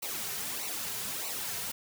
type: noise with flanger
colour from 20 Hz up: white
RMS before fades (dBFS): -36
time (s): 0.02-1.72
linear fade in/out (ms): 10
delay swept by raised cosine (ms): 0.59 to 3.59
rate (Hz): 1.6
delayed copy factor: -0.7
effects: none